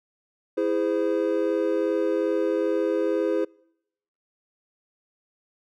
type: chord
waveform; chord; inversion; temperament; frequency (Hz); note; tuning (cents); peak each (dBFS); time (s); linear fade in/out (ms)
triangle; E augmented; none; just; 329.6 / 412 / 515; E4 / G#4 / B#4; 0 / -14 / -28; -24; 0.57-3.45; 10
effects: noise-tail reverb RT60 0.8 s tail -26 dB re dry